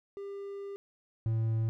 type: tone pair in turn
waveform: triangle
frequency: 398.7 / 112.12 Hz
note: G4 / A2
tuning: +29 / +33 cents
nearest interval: octave + minor seventh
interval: 2196 cents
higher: first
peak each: -36 / -25 dBFS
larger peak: second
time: 0.17-0.76 / 1.26-1.69 s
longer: first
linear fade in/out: 0 ms
effects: none